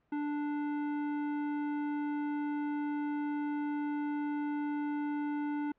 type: tone with hard clipping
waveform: sine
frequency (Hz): 293.7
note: D4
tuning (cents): 0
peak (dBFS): -34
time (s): 0.12-5.72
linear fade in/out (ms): 5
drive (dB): 15
effects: pink hiss -75 dBFS RMS until 5.78 s + low-pass 2000 Hz 12 dB/octave